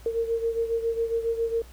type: beating tone pair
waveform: sine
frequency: 457.4 / 464.7 Hz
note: A#4 / A#4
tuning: -33 / -5 cents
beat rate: 7.3 Hz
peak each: -25 / -30 dBFS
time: 0.06-1.62 s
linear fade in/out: 2 ms
effects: added 60 Hz sine -45 dBFS peak until 1.72 s + pink hiss -53 dBFS RMS until 1.72 s